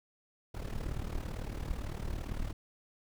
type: noise with amplitude modulation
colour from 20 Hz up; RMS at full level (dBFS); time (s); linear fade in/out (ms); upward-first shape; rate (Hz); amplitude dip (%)
brown; -34; 0.54-2.53; 10; sine; 37.8; 75
effects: none